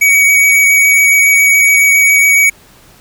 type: tone with vibrato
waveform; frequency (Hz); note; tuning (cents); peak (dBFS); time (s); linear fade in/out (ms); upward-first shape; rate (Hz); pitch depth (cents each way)
square; 2256; C#7; +30; -6; 0.01-2.5; 10; triangle; 7.2; 14
effects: pink hiss -43 dBFS RMS until 3 s